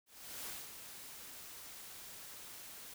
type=noise with ADSR envelope; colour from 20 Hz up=white; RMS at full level=-44 dBFS; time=0.06-2.94 s; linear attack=410 ms; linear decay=210 ms; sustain=-7 dB; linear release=5 ms; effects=none